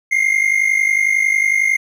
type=tone pair together; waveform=triangle; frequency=2093 / 2144 Hz; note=C7 / C7; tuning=0 / +42 cents; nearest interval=unison; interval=42 cents; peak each=-14 dBFS; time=0.11-1.77 s; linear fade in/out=10 ms; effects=none